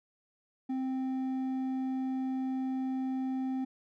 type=tone with hard clipping; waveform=sine; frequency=261.6 Hz; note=C4; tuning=in tune; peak=-32 dBFS; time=0.69-3.65 s; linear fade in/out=10 ms; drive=5 dB; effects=none